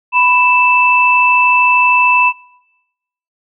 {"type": "tone pair together", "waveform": "sine", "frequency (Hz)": [990, 2643], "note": ["B5", "E7"], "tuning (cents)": [4, 4], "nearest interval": "octave + perfect fourth", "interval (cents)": 1700, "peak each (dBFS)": -10, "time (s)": [0.12, 2.33], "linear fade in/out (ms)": 50, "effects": ["noise-tail reverb RT60 1.0 s tail -26 dB re dry"]}